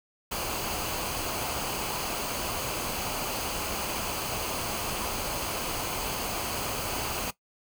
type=noise with comb filter; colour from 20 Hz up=pink; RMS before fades=-32 dBFS; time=0.31-7.31 s; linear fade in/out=10 ms; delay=0.54 ms; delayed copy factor=-0.5; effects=noise-tail reverb RT60 0.1 s tail -17 dB re dry